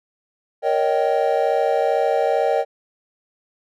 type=chord; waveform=triangle; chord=Eb dominant seventh; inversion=second; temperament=just; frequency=466.7 / 560 / 622.3 / 777.8 Hz; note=Bb4 / Db5 / Eb5 / G5; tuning=+2 / +18 / 0 / -14 cents; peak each=-20 dBFS; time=0.62-2.65 s; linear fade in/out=50 ms; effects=none